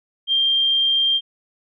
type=tone; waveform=sine; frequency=3184 Hz; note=G7; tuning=26 cents sharp; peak=-15 dBFS; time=0.27-1.21 s; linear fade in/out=50 ms; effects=none